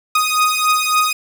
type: beating tone pair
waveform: sawtooth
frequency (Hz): 1244.5 / 1248.1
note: D#6 / D#6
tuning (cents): 0 / +5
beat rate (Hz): 3.6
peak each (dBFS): -13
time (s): 0.15-1.13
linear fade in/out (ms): 5
effects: 7-bit